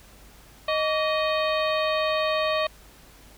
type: harmonic tone with a mistuned harmonic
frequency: 622.3 Hz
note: D#5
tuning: in tune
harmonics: 1 / 2 / 3 / 4 / 5 / 6 / 7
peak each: -24 / -28 / -33 / -32 / -36 / -35 / -37 dBFS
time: 0.68-2.67 s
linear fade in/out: 5 ms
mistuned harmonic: 2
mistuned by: -150 cents
effects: added 50 Hz sine -52 dBFS peak until 3.37 s + pink hiss -52 dBFS RMS until 3.37 s